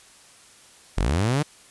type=linear sweep; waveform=sawtooth; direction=up; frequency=35.47 to 155.56 Hz; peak=-16 dBFS; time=0.97-1.43 s; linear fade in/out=10 ms; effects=white hiss -51 dBFS RMS until 1.7 s + resampled to 24000 Hz